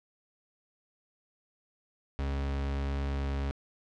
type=tone; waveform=40% pulse; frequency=69.3 Hz; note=C#2; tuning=in tune; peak=-29 dBFS; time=2.19-3.51 s; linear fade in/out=0 ms; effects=low-pass 4000 Hz 12 dB/octave